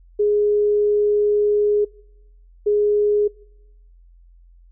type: tone bursts at uneven times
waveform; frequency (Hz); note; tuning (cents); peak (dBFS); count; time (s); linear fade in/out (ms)
sine; 415.6; G#4; +1; -14; 2; 0.19-1.85 / 2.66-3.28; 10
effects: noise-tail reverb RT60 0.9 s tail -25 dB re dry + added 43 Hz sine -46 dBFS peak until 4.71 s